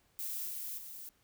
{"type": "noise with level steps", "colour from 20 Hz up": "violet", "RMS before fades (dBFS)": [-39, -41, -47], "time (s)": [0.19, 1.09], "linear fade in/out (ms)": 0, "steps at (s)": [0.47, 0.77], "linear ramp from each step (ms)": 20, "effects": ["pink hiss -71 dBFS RMS until 1.23 s"]}